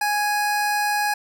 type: tone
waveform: 25% pulse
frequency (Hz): 830.6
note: G#5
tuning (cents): 0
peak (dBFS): -16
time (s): 0.01-1.14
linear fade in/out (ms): 5
effects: none